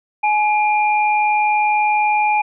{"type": "tone pair together", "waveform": "sine", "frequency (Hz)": [843.9, 2400], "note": ["G#5", "D7"], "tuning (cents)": [27, 37], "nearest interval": "octave + tritone", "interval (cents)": 1810, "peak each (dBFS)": [-14, -20], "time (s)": [0.23, 2.42], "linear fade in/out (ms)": 10, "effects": []}